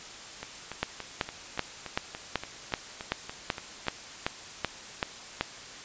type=two click trains; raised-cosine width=0.3 ms; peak=-20 / -10 dBFS; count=13 / 13; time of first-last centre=0.43-3.868 / 0.83-5.41 s; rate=3.49 / 2.62 Hz; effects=white hiss -44 dBFS RMS until 5.84 s + resampled to 16000 Hz